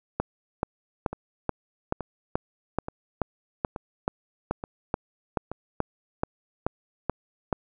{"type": "two click trains", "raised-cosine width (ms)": 1, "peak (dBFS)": [-19, -10], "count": [6, 18], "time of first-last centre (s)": [[1.13, 5.516], [0.2, 7.528]], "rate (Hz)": [1.14, 2.32], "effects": []}